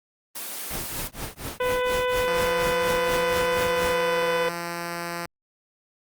white high-pass noise, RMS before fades -33 dBFS, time 0.35-1.08 s, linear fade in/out 10 ms, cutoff 180 Hz, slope 24 dB/octave
pink noise with tremolo, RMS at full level -30 dBFS, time 0.7-3.95 s, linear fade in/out 10 ms, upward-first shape triangle, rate 4.2 Hz, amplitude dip 100%
harmonic tone, 500 Hz, B4, 21 cents sharp, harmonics 1 / 2 / 3 / 4 / 5 / 6 / 7, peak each -23 / -29 / -33 / -35 / -37 / -39 / -40 dBFS, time 1.6-4.49 s, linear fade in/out 5 ms
5% pulse tone with pitch glide, 174.61 to 171.41 Hz, F3 to F3, 0 to -32 cents, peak -18 dBFS, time 2.28-5.26 s, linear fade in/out 0 ms, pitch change -32 cents, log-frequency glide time 3.91-4.52 s
effects Opus 24 kbps

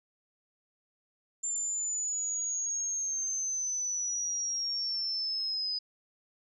sine linear sweep, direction down, 7250 to 4978 Hz, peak -30 dBFS, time 1.43-5.79 s, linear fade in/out 10 ms, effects none

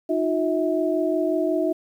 sine tone cluster, 311.5 / 357 / 646 Hz, D#4 / F4 / E5, +2 / +38 / -35 cents, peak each -24 dBFS, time 0.09-1.73 s, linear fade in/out 10 ms, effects 9-bit

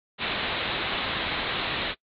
white low-pass noise, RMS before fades -29 dBFS, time 0.18-1.95 s, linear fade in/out 50 ms, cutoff 4000 Hz, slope 96 dB/octave, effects noise-tail reverb RT60 0.1 s tail -24 dB re dry + AAC 48 kbps

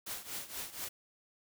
white noise with tremolo, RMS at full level -39 dBFS, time 0.06-0.89 s, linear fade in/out 10 ms, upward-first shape triangle, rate 4.2 Hz, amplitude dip 85%, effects none

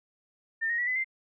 sine tone with pitch steps, 1804 / 1870.9 / 1940.2 / 2012 / 2087 Hz, A6 / A#6 / B6 / B6 / C7, +43 / +6 / -31 / +32 / -5 cents, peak -26 dBFS, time 0.61-1.045 s, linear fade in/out 20 ms, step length 87 ms, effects none

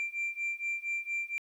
sine beating tone pair, 2359 / 2363.3 Hz, D7 / D7, +7 / +10 cents, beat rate 4.3 Hz, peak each -34 / -33 dBFS, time 0-1.38 s, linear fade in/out 0 ms, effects tanh soft clip ceiling -28 dBFS + 11-bit

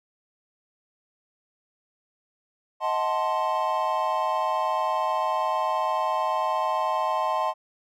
triangle chord, D# diminished seventh, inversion none, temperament equal with one note detuned, 630.9 / 740 / 880 / 1046.5 Hz, D#5 / F#5 / A5 / C6, +24 / 0 / 0 / 0 cents, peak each -27 / -29 / -26 / -25 dBFS, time 2.8-7.54 s, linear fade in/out 50 ms, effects none

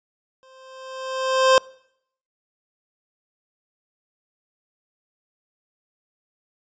25% pulse tone with exponential growth, 523.3 Hz, C5, in tune, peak -7 dBFS, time 0.43-1.58 s, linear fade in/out 0 ms, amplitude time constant 250 ms, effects noise-tail reverb RT60 0.7 s tail -25 dB re dry + resampled to 16000 Hz

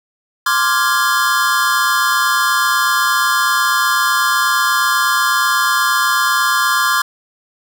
square chord, D half-diminished seventh, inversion third, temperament equal, 1046.5 / 1174.7 / 1396.9 / 1661.2 Hz, C6 / D6 / F6 / Ab6, 0 / 0 / 0 / 0 cents, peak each -19 dBFS, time 0.46-7.02 s, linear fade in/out 5 ms, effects none

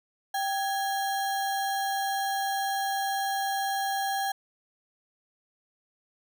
sine tone with sample-and-hold, 784 Hz, G5, in tune, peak -26 dBFS, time 0.34-4.32 s, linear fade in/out 5 ms, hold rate 2450 Hz, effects none

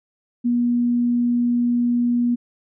sine tone, 240.8 Hz, B3, 44 cents flat, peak -16 dBFS, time 0.44-2.36 s, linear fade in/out 20 ms, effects none

